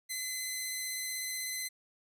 10% pulse tone with vibrato, 2037 Hz, C7, 47 cents flat, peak -26 dBFS, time 0.09-1.69 s, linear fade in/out 20 ms, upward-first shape sine, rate 16 Hz, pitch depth 12 cents each way, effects none

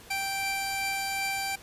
sawtooth tone pair together, 783.2 / 2347 Hz, G5 / D7, -2 / -2 cents, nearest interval octave + perfect fifth, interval 1900 cents, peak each -28 dBFS, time 0.1-1.56 s, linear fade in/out 10 ms, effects pink hiss -50 dBFS RMS until 1.62 s + resampled to 32000 Hz

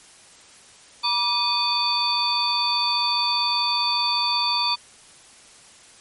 sine tone cluster, 964 / 1171 / 2472 / 3530 / 4545 Hz, B5 / D6 / D#7 / A7 / C#8, -42 / -5 / -12 / +5 / +42 cents, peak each -26 / -29 / -30 / -27 / -22 dBFS, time 1.03-4.76 s, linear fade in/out 20 ms, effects white hiss -49 dBFS RMS until 6 s + MP3 48 kbps

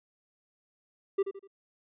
triangle tone with echo, 392.9 Hz, G4, 4 cents sharp, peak -21 dBFS, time 1.18-1.23 s, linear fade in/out 10 ms, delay 82 ms, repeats 3, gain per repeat -9 dB, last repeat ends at 1.476 s, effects resampled to 8000 Hz

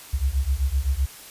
sine beating tone pair, 63.8 / 71.6 Hz, C2 / D2, -43 / -43 cents, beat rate 7.8 Hz, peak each -23 dBFS, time 0.13-1.06 s, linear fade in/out 10 ms, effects white hiss -43 dBFS RMS until 1.3 s + resampled to 32000 Hz

